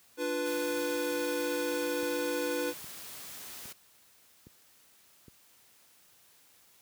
square chord, B diminished, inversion first, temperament equal, 293.7 / 349.2 / 493.9 Hz, D4 / F4 / B4, 0 / 0 / 0 cents, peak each -37 / -38 / -33 dBFS, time 0.17-2.74 s, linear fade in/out 50 ms
white noise, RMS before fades -45 dBFS, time 0.45-3.73 s, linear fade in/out 10 ms
click train, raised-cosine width 3 ms, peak -38 dBFS, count 5, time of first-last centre 2.03-5.282 s, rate 1.23 Hz
effects white hiss -62 dBFS RMS until 6.81 s + high-pass 60 Hz 12 dB/octave

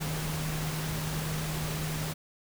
sine tone in noise, 155.56 Hz, D#3, in tune, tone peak -32 dBFS, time 0-2.14 s, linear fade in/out 20 ms, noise pink, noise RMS -36 dBFS, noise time 0-2.14 s, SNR +1 dB, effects none

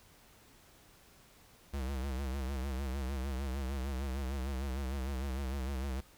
square tone with vibrato, 66.9 Hz, C2, 39 cents sharp, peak -35 dBFS, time 1.73-6.01 s, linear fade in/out 10 ms, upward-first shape sine, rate 6.6 Hz, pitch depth 95 cents each way, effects pink hiss -61 dBFS RMS until 6.17 s

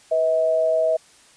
sine tone pair together, 493.9 / 641.1 Hz, B4 / E5, 0 / -48 cents, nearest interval perfect fourth, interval 452 cents, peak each -25 / -17 dBFS, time 0.11-0.97 s, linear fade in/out 10 ms, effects white hiss -52 dBFS RMS until 1.36 s + resampled to 22050 Hz

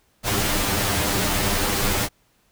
pink noise with comb filter, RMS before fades -22 dBFS, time 0.23-2.09 s, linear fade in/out 50 ms, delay 10 ms, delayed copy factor +0.9, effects pink hiss -63 dBFS RMS until 2.51 s

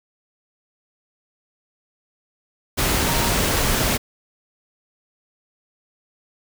sine tone in noise, 932.3 Hz, A#5, in tune, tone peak -28 dBFS, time 3.07-3.3 s, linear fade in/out 20 ms, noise pink, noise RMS -20 dBFS, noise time 2.77-3.98 s, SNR -11 dB, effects none

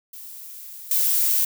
violet noise with level steps, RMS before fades -39 / -20 dBFS, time 0.13-1.45 s, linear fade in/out 5 ms, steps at 0.91 s, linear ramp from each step 2 ms, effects none

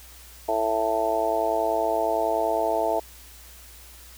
harmonic tone, 110.6 Hz, A2, 9 cents sharp, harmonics 3 / 4 / 5 / 6 / 7 / 8, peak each -33 / -29 / -32 / -24 / -33 / -28 dBFS, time 0.48-3 s, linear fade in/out 10 ms, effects added 60 Hz sine -48 dBFS peak until 4.17 s + white hiss -48 dBFS RMS until 4.17 s

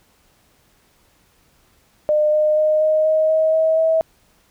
sine tone with pitch steps, 605 / 610.6 / 616.3 / 622 / 627.8 / 633.6 / 639.5 / 645.4 Hz, D#5 / D#5 / D#5 / D#5 / D#5 / D#5 / D#5 / E5, -49 / -33 / -17 / -1 / +15 / +31 / +47 / -37 cents, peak -13 dBFS, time 2.09-4.01 s, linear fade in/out 0 ms, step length 240 ms, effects pink hiss -58 dBFS RMS until 4.5 s

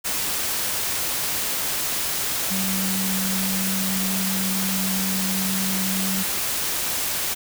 sine tone in noise, 190.5 Hz, G3, 49 cents flat, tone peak -25 dBFS, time 2.5-6.24 s, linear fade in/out 20 ms, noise white, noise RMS -25 dBFS, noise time 0.04-7.35 s, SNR -3 dB, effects none

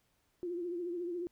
sine tone with vibrato, 349.2 Hz, F4, in tune, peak -35 dBFS, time 0.43-1.27 s, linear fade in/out 0 ms, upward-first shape triangle, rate 14 Hz, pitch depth 75 cents each way, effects pink hiss -75 dBFS RMS until 1.31 s

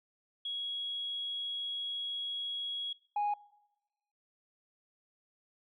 sine tone pair in turn, 3322 / 826.4 Hz, G#7 / G#5, 0 / -9 cents, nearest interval 2 octaves, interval 2409 cents, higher first, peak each -34 / -27 dBFS, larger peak second, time 0.45-2.93 / 3.16-3.34 s, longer first, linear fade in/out 5 ms, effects noise-tail reverb RT60 1.0 s tail -22 dB re dry + tanh soft clip ceiling -27 dBFS

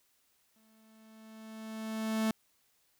45% pulse tone with exponential growth, 220 Hz, A3, in tune, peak -27 dBFS, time 0.56-2.31 s, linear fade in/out 2 ms, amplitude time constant 380 ms, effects white hiss -72 dBFS RMS until 2.99 s

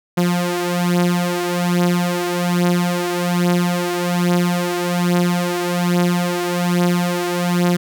sawtooth beating tone pair, 175.7 / 176.9 Hz, F3 / F3, +11 / +23 cents, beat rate 1.2 Hz, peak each -14 / -16 dBFS, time 0.17-7.77 s, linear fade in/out 10 ms, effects none

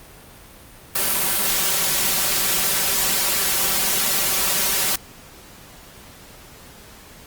white noise with comb filter, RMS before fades -20 dBFS, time 0.95-4.96 s, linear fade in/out 5 ms, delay 5.2 ms, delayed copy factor +1, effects pink hiss -44 dBFS RMS until 7.26 s + Opus 32 kbps

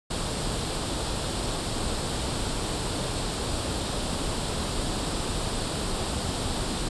pink noise with comb filter, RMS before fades -29 dBFS, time 0.1-6.89 s, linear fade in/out 10 ms, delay 0.24 ms, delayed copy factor +0.5, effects resampled to 24000 Hz

